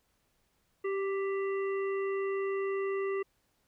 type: harmonic tone with a mistuned harmonic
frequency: 390.9 Hz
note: G4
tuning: 5 cents flat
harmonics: 1 / 3 / 5 / 7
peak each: -30 / -41 / -43 / -50 dBFS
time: 0.84-3.23 s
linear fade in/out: 10 ms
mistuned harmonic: 5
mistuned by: +23 cents
effects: pink hiss -74 dBFS RMS until 3.67 s